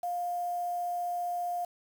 sine tone with quantisation, 705 Hz, F5, 16 cents sharp, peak -30 dBFS, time 0.03-1.65 s, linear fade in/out 5 ms, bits 8, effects none

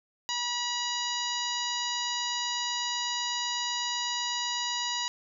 harmonic tone, 968 Hz, B5, 35 cents flat, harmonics 1 / 2 / 3 / 4 / 5 / 6 / 7, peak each -35 / -38 / -36 / -35 / -36 / -42 / -38 dBFS, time 0.29-5.08 s, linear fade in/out 0 ms, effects none

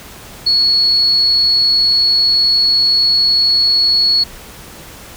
sine tone, 4369 Hz, C#8, 26 cents flat, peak -9 dBFS, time 0.46-4.24 s, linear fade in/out 10 ms, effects pink hiss -35 dBFS RMS until 5.16 s

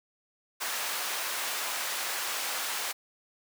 pink high-pass noise, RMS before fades -33 dBFS, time 0.6-2.93 s, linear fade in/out 20 ms, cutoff 920 Hz, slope 12 dB/octave, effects none

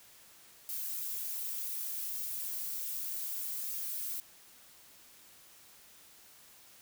violet noise with flanger, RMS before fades -38 dBFS, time 0.69-4.2 s, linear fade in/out 0 ms, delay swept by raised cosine 2 to 3.7 ms, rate 0.66 Hz, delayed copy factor -0.75, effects white hiss -58 dBFS RMS until 6.81 s

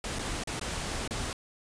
pink noise with dropouts, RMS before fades -34 dBFS, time 0.04-1.33 s, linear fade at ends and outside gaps 2 ms, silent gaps 0.187-0.192 / 0.437-0.473 / 0.596-0.612 / 1.077-1.108 s, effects resampled to 22050 Hz

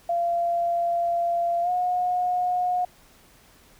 sine tone with pitch glide, 688 to 722.2 Hz, F5 to F#5, -26 to -42 cents, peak -21 dBFS, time 0.09-2.85 s, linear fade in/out 5 ms, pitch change +84 cents, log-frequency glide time 1.62-1.7 s, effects pink hiss -55 dBFS RMS until 3.79 s

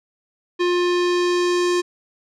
square tone with low-pass filter sweep, 354.1 Hz, F4, 24 cents sharp, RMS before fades -19 dBFS, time 0.59-1.82 s, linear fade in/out 20 ms, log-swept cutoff 3800 to 6900 Hz, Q 1.3, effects none

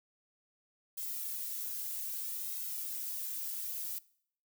violet noise with flanger, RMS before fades -39 dBFS, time 0.97-3.99 s, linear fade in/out 10 ms, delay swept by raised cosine 1.7 to 2.67 ms, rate 0.63 Hz, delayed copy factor -0.85, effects noise-tail reverb RT60 0.6 s tail -21 dB re dry

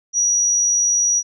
sine tone, 5800 Hz, F#8, 35 cents flat, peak -14 dBFS, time 0.13-1.23 s, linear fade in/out 50 ms, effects none

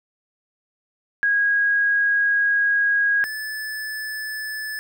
sine / square tone pair in turn, 1644 / 1736.1 Hz, G#6 / A6, -18 / -24 cents, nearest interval minor second, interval 94 cents, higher second, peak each -16 / -28 dBFS, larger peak first, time 1.23-3.24 / 3.24-4.79 s, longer first, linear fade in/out 0 ms, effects none

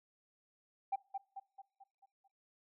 sine tone with echo, 784 Hz, G5, in tune, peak -30 dBFS, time 0.92-0.96 s, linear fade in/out 10 ms, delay 220 ms, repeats 6, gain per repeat -6 dB, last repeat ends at 2.28 s, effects noise-tail reverb RT60 0.7 s tail -24 dB re dry + tanh soft clip ceiling -29 dBFS

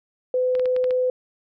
sine tone, 506 Hz, B4, 42 cents sharp, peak -18 dBFS, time 0.34-1.1 s, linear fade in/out 2 ms
clicks, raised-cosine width 0.3 ms, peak -20 dBFS, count 6, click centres 0.552 / 0.596 / 0.657 / 0.764 / 0.842 / 0.908 s
effects none

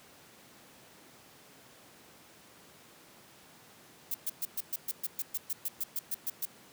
violet noise bursts, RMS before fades -33 dBFS, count 16, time 4.11-6.454 s, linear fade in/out 5 ms, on 34 ms, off 120 ms, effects pink hiss -56 dBFS RMS until 6.72 s + high-pass 150 Hz 12 dB/octave

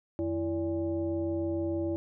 sine tone with frequency modulation, 332.7 Hz, E4, 16 cents sharp, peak -28 dBFS, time 0.19-1.96 s, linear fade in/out 0 ms, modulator 244 Hz, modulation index 0.83, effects none

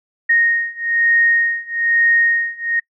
sine beating tone pair, 1860 / 1861.1 Hz, A#6 / A#6, -4 / -3 cents, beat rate 1.1 Hz, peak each -17 / -16 dBFS, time 0.29-2.8 s, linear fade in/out 10 ms, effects noise-tail reverb RT60 0.1 s tail -23 dB re dry

